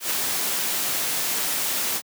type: noise with ADSR envelope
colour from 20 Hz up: white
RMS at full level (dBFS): -23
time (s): 0-2.02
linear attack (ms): 110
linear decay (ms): 4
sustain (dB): -2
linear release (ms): 57
effects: high-pass 150 Hz 12 dB/octave